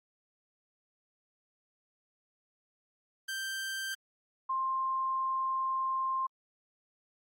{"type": "tone pair in turn", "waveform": ["sawtooth", "sine"], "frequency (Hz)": [1568, 1055], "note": ["G6", "C6"], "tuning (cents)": [0, 14], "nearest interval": "perfect fifth", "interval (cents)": 686, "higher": "first", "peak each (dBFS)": [-31, -29], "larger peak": "second", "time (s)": [[3.28, 3.95], [4.49, 6.27]], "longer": "second", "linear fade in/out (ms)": 10, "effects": ["AAC 48 kbps"]}